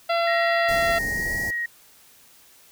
harmonic tone, 678 Hz, E5, 49 cents sharp, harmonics 1 / 2 / 3 / 4 / 5 / 6 / 7, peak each -21 / -27 / -31 / -33 / -35 / -37 / -38 dBFS, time 0.09-0.99 s, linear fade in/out 10 ms
sine tone with vibrato, 1883 Hz, A#6, 17 cents sharp, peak -24 dBFS, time 0.27-1.66 s, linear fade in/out 5 ms, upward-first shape sine, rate 1.1 Hz, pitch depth 17 cents each way
pink band-stop noise, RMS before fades -33 dBFS, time 0.68-1.51 s, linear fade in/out 10 ms, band 900 to 4400 Hz, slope 96 dB/octave
effects white hiss -53 dBFS RMS until 2.71 s

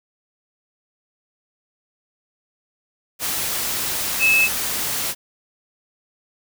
sine tone in noise, 2600 Hz, E7, 24 cents flat, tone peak -13 dBFS, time 4.19-4.49 s, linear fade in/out 50 ms, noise white, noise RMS -24 dBFS, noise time 3.19-5.15 s, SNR +8 dB, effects none

